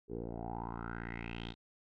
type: tone with low-pass filter sweep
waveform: 10% pulse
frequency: 57.6 Hz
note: A#1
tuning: 20 cents flat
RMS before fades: -42 dBFS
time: 0.08-1.55 s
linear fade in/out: 50 ms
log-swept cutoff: 410 to 3800 Hz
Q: 5.9
effects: none